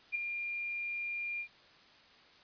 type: tone with ADSR envelope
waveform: sine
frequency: 2400 Hz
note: D7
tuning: 37 cents sharp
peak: -28 dBFS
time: 0.12-1.48 s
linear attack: 32 ms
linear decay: 6 ms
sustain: -7 dB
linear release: 80 ms
effects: white hiss -60 dBFS RMS until 2.43 s + resampled to 11025 Hz